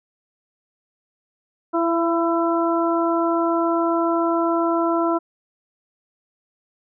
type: harmonic tone with a mistuned harmonic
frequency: 334.1 Hz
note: E4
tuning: 23 cents sharp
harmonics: 1 / 2 / 3 / 4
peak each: -20 / -23 / -25 / -26 dBFS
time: 1.73-5.19 s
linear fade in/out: 20 ms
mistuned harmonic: 2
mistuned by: +16 cents
effects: none